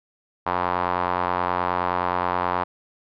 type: tone with band-pass filter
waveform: sawtooth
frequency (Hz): 89.5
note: F2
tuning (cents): +43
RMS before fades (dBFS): -24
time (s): 0.46-2.64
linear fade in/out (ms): 10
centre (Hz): 990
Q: 2.8
effects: resampled to 11025 Hz